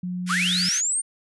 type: tone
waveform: sine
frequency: 180 Hz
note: F#3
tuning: 47 cents flat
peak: -26 dBFS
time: 0.03-0.69 s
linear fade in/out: 5 ms
type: high-pass noise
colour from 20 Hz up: pink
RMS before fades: -29 dBFS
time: 0.26-0.82 s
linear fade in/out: 50 ms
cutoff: 1400 Hz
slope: 96 dB/octave
type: linear sweep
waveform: sine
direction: up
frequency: 1010 to 9020 Hz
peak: -21 dBFS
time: 0.29-1.02 s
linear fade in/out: 20 ms
effects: resampled to 24000 Hz